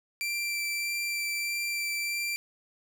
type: tone with vibrato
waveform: sawtooth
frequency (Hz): 2349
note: D7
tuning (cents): 0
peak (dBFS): -26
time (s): 0.21-2.36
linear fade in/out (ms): 0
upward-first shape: sine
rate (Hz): 1.6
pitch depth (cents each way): 9
effects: none